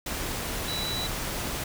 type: tone in noise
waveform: sine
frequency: 3941 Hz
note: B7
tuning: 4 cents flat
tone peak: -31 dBFS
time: 0.68-1.07 s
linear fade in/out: 5 ms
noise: pink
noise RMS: -32 dBFS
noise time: 0.06-1.64 s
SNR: -2 dB
effects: none